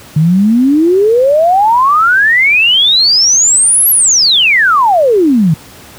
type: exponential two-way sweep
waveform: sine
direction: up then down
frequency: 148.9 to 11840 to 148.9 Hz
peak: -5 dBFS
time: 0.16-5.54 s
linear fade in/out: 5 ms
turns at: 3.9 s
effects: pink hiss -35 dBFS RMS until 5.98 s + high-pass 60 Hz 12 dB/octave